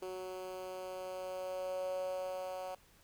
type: tone with high-pass filter sweep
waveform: 10% pulse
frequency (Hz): 185.3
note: F#3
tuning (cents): +3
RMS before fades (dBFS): -41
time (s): 0.02-2.75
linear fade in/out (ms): 5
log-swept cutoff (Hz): 410 to 630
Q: 8.1
effects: pink hiss -65 dBFS RMS until 3.03 s

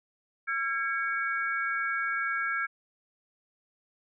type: tone cluster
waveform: sine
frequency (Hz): 1359 / 1637 / 2238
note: F6 / G#6 / C#7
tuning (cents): -48 / -25 / +16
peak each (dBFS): -32 / -30 / -35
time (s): 0.47-2.67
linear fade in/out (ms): 20
effects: none

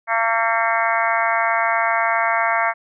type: harmonic tone with a mistuned harmonic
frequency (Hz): 227.7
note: A#3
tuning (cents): -40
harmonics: 3 / 4 / 5 / 6 / 7 / 8 / 9 / 10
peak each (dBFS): -22 / -23 / -24 / -25 / -25 / -26 / -27 / -27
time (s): 0.07-2.74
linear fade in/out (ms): 50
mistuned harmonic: 10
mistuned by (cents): -65
effects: none

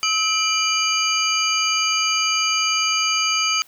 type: tone cluster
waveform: sine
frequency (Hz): 1287 / 2376 / 2966 / 4745 / 6420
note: E6 / D7 / F#7 / D8 / G8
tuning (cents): -42 / +20 / +4 / +17 / +40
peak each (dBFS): -24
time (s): 0.03-3.62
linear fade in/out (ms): 0
effects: white hiss -52 dBFS RMS until 3.67 s

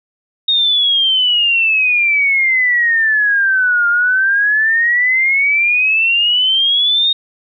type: exponential two-way sweep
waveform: sine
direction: down then up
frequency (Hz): 3729 to 1400 to 3729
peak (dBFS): -10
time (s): 0.48-7.13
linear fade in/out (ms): 5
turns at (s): 3.88
effects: none

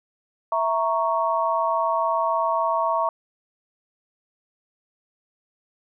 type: chord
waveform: sine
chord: A# diminished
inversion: second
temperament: equal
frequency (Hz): 659.3 / 932.3 / 1108.7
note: E5 / A#5 / C#6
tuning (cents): 0 / 0 / 0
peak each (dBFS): -24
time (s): 0.52-3.09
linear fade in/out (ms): 2
effects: none

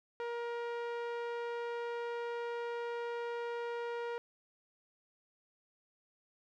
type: tone with low-pass filter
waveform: sawtooth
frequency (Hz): 472.4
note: A#4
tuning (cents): +23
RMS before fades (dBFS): -39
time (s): 0.2-4.18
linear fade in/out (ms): 0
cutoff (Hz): 2200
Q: 0.63
effects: none

